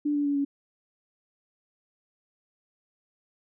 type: tone with pitch steps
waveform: sine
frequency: 293.7 / 289.5 / 285.3 / 281.2 Hz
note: D4 / D4 / C#4 / C#4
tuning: 0 / -25 / +50 / +25 cents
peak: -23 dBFS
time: 0.05-0.45 s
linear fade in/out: 10 ms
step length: 100 ms
effects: none